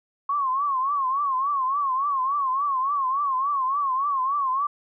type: tone with vibrato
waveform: sine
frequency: 1093 Hz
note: C#6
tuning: 25 cents flat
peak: -21 dBFS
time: 0.29-4.67 s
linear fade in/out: 5 ms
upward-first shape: triangle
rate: 3.5 Hz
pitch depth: 140 cents each way
effects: none